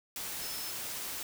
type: tone in noise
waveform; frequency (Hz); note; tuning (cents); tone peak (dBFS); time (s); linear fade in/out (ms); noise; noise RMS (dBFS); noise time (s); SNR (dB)
sine; 5250; E8; -8; -43; 0.42-0.71; 2; white; -39; 0.16-1.23; -7
effects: none